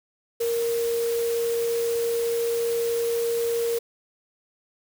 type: tone in noise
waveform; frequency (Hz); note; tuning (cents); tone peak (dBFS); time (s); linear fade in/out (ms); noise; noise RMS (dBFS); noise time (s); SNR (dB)
sine; 466.2; A#4; 0; -22; 0.4-3.79; 10; white; -36; 0.4-3.79; +11
effects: none